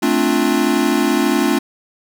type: chord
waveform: square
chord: D minor seventh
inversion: second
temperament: equal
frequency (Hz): 220 / 261.6 / 293.7 / 349.2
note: A3 / C4 / D4 / F4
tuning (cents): 0 / 0 / 0 / 0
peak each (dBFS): -21 / -20 / -19 / -20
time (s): 0.02-1.59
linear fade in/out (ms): 10
effects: none